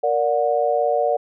sine chord, Bb augmented, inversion none, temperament just, 466.2 / 582.7 / 728.4 Hz, Bb4 / D5 / F#5, 0 / -14 / -27 cents, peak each -22 / -20 / -21 dBFS, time 0.03-1.17 s, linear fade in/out 10 ms, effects none

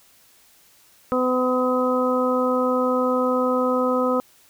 harmonic tone, 253.3 Hz, B3, 44 cents sharp, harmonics 1 / 2 / 3 / 4 / 5, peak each -23 / -21 / -33 / -29 / -25 dBFS, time 1.12-4.2 s, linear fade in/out 0 ms, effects white hiss -55 dBFS RMS until 4.49 s

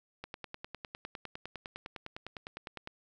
click train, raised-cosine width 0.3 ms, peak -25 dBFS, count 27, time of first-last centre 0.24-2.874 s, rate 9.87 Hz, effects none

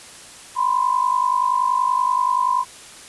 sine tone pair together, 986.5 / 1037 Hz, B5 / C6, -2 / -16 cents, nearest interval minor second, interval 86 cents, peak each -19 dBFS, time 0.55-2.65 s, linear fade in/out 50 ms, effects white hiss -41 dBFS RMS until 3.08 s + resampled to 24000 Hz

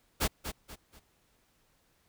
pink noise with echo, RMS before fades -28 dBFS, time 0.2-0.28 s, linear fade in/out 20 ms, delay 240 ms, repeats 3, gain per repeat -9 dB, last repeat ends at 1 s, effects pink hiss -70 dBFS RMS until 2.08 s

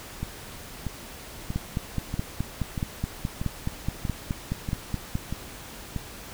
two click trains, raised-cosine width 5 ms, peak -17 / -14 dBFS, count 10 / 18, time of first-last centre 0.23-5.962 / 1.56-5.154 s, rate 1.57 / 4.73 Hz, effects pink hiss -42 dBFS RMS until 6.33 s

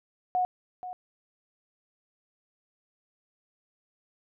sine tone with echo, 730 Hz, F#5, 24 cents flat, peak -23 dBFS, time 0.35-0.45 s, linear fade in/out 0 ms, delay 480 ms, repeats 1, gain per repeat -12 dB, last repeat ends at 0.93 s, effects none

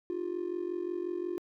triangle tone with amplitude modulation, 352.6 Hz, F4, 17 cents sharp, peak -25 dBFS, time 0.1-1.38 s, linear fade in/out 0 ms, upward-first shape sine, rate 45.6 Hz, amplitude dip 90%, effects tanh soft clip ceiling -26 dBFS

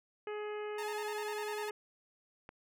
harmonic tone, 420.5 Hz, G#4, 22 cents sharp, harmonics 1 / 2 / 3 / 4 / 5 / 6 / 7, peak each -38 / -48 / -49 / -52 / -53 / -55 / -58 dBFS, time 0.27-1.71 s, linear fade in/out 2 ms
sawtooth tone with vibrato, 880 Hz, A5, in tune, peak -37 dBFS, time 0.78-1.7 s, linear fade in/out 5 ms, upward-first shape square, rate 10 Hz, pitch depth 59 cents each way
click, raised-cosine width 0.5 ms, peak -33 dBFS, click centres 2.491 s
effects none

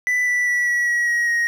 triangle tone with pitch steps, 1987 / 1968.7 / 1950.6 / 1932.7 / 1914.9 / 1897.3 / 1879.8 Hz, B6 / B6 / B6 / B6 / A#6 / A#6 / A#6, +10 / -6 / -22 / -38 / +46 / +30 / +14 cents, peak -15 dBFS, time 0.07-1.47 s, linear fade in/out 0 ms, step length 200 ms, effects none

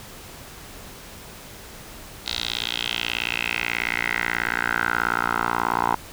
10% pulse tone with band-pass filter sweep, 58.4 Hz, A#1, 4 cents sharp, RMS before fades -25 dBFS, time 2.26-5.95 s, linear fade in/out 5 ms, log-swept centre 4000 to 1000 Hz, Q 4.2, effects pink hiss -41 dBFS RMS until 6.12 s

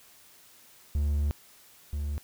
triangle tone pair in turn, 73 / 73 Hz, D2 / D2, -10 / -10 cents, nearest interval unison, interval 0 cents, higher neither, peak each -22 / -27 dBFS, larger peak first, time 0.95-1.31 / 1.93-2.18 s, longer first, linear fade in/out 0 ms, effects white hiss -56 dBFS RMS until 2.23 s

